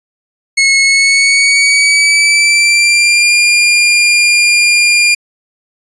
sawtooth tone with pitch glide, 2182 to 2407 Hz, C#7 to D7, -28 to +42 cents, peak -3 dBFS, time 0.57-5.15 s, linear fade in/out 10 ms, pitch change +170 cents, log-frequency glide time 0.8-3.33 s, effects resampled to 22050 Hz

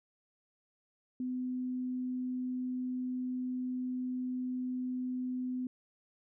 sine tone, 252.9 Hz, B3, 41 cents sharp, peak -33 dBFS, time 1.2-5.67 s, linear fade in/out 2 ms, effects none

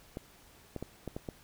clicks, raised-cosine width 2 ms, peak -24 dBFS, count 6, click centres 0.171 / 0.763 / 0.826 / 1.077 / 1.165 / 1.288 s, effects pink hiss -59 dBFS RMS until 1.43 s

